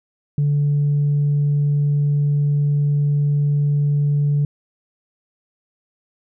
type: tone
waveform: sine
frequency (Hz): 145.1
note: D3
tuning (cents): -21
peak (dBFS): -13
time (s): 0.38-4.45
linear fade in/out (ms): 2
effects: tanh soft clip ceiling -12 dBFS